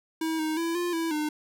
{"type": "tone with pitch steps", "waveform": "square", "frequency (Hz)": [321.5, 312.8, 333.3, 350.2, 329.4, 302.9], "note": ["E4", "D#4", "E4", "F4", "E4", "D#4"], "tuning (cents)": [-43, 9, 19, 5, -1, -46], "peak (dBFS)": -27, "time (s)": [0.21, 1.29], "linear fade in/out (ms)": 5, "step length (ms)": 180, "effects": []}